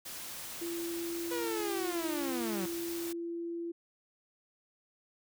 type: noise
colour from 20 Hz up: white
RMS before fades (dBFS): -43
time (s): 0.05-3.13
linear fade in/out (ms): 10
type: tone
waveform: sine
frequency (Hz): 339.2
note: E4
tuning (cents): +50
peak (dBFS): -35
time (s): 0.61-3.72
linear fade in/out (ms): 10
type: linear sweep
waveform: sawtooth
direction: down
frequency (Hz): 493.4 to 180.3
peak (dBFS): -31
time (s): 1.31-2.66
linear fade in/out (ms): 5
effects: none